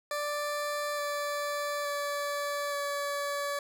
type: tone with pitch steps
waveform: 20% pulse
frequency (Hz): 587.3 / 581.9 / 576.5 / 571.2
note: D5 / D5 / D5 / D5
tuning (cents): 0 / -16 / -32 / -48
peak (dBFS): -26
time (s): 0.11-3.59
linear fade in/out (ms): 2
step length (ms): 870
effects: none